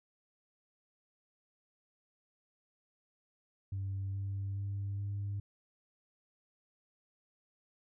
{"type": "tone with pitch steps", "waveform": "sine", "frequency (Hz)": [97.3, 98.43, 99.57, 100.73], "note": ["G2", "G2", "G2", "G2"], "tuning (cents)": [-12, 8, 28, 48], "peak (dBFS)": -33, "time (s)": [3.72, 5.4], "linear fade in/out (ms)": 5, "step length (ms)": 420, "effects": ["tanh soft clip ceiling -32 dBFS"]}